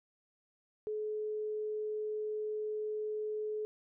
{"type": "tone", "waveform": "sine", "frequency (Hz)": 427.2, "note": "G#4", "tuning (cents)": 49, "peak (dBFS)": -34, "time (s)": [0.87, 3.65], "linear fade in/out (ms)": 0, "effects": []}